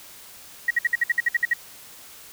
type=tone bursts; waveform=sine; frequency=1900 Hz; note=A#6; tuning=33 cents sharp; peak=-16 dBFS; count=11; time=0.68-1.536 s; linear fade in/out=5 ms; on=26 ms; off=57 ms; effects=white hiss -45 dBFS RMS until 2.32 s